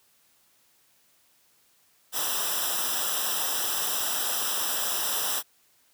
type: noise with comb filter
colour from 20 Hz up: white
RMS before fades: -28 dBFS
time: 2.12-5.43 s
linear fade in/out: 50 ms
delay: 0.45 ms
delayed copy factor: -0.95
effects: white hiss -64 dBFS RMS until 5.93 s + high-pass 60 Hz 12 dB/octave